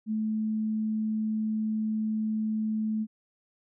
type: tone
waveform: sine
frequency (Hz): 217.2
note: A3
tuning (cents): -22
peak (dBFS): -26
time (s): 0.06-3.07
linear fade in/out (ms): 50
effects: none